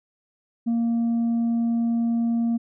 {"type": "tone", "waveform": "sine", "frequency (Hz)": 232.5, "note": "A#3", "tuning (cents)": -4, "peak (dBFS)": -17, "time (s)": [0.66, 2.58], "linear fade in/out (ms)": 20, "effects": ["tanh soft clip ceiling -19 dBFS"]}